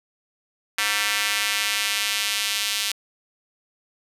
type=tone with high-pass filter sweep; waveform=square; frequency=104.2 Hz; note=G#2; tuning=6 cents sharp; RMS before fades=-24 dBFS; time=0.78-2.92 s; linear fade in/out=5 ms; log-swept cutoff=1900 to 3200 Hz; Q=1.3; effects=resampled to 32000 Hz